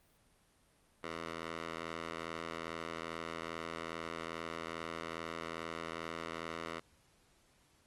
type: tone with band-pass filter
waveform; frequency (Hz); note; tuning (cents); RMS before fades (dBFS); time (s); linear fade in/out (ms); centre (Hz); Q
10% pulse; 82.41; E2; 0; -43; 1.03-6.8; 10; 1500; 0.67
effects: pink hiss -69 dBFS RMS until 7.86 s + Opus 32 kbps